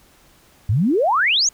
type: exponential sweep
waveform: sine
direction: up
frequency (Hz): 90.8 to 6910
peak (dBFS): -14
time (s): 0.69-1.49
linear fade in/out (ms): 5
effects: pink hiss -53 dBFS RMS until 1.53 s